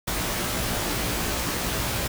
pink noise with comb filter, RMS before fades -27 dBFS, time 0.07-2.08 s, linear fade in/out 10 ms, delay 17 ms, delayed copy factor +0.8, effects none

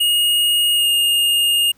square tone with pitch glide, 2867 to 2836 Hz, F7 to F7, +45 to +26 cents, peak -14 dBFS, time 0-1.72 s, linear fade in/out 10 ms, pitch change -19 cents, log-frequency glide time 0.74-0.88 s, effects pink hiss -57 dBFS RMS until 1.77 s

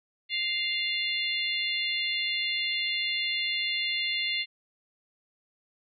harmonic tone, 698.5 Hz, F5, in tune, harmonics 3 / 4 / 5 / 6, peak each -31 / -32 / -33 / -34 dBFS, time 0.29-4.46 s, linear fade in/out 50 ms, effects none

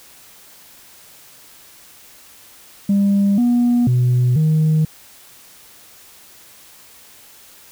sine tone with pitch steps, 199.8 / 241.6 / 124.2 / 156.2 Hz, G3 / B3 / B2 / D#3, +33 / -38 / +10 / +7 cents, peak -10 dBFS, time 2.89-4.85 s, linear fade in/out 5 ms, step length 490 ms, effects tanh soft clip ceiling -10 dBFS + white hiss -45 dBFS RMS until 7.71 s

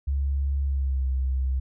sine tone with pitch glide, 69.3 to 65.41 Hz, C#2 to C2, 0 to 0 cents, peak -22 dBFS, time 0.07-1.6 s, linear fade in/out 10 ms, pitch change -100 cents, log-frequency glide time 0.64-1.06 s, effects none

